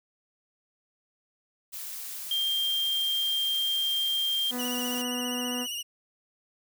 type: noise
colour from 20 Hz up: blue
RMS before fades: -38 dBFS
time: 1.72-5.03 s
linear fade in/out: 20 ms
type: tone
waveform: sine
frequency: 3189 Hz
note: G7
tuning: 29 cents sharp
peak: -25 dBFS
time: 2.31-4.51 s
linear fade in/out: 2 ms
type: harmonic tone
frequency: 246.9 Hz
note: B3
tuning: in tune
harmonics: 1 / 2 / 3 / 4 / 5 / 6 / 7 / 8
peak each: -32 / -38 / -42 / -44 / -46 / -48 / -49 / -50 dBFS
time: 4.5-5.67 s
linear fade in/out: 50 ms
type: tone with vibrato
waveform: sawtooth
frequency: 2882 Hz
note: F#7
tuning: 46 cents flat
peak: -29 dBFS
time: 4.58-5.83 s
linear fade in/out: 20 ms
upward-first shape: sine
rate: 15 Hz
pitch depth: 55 cents each way
effects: none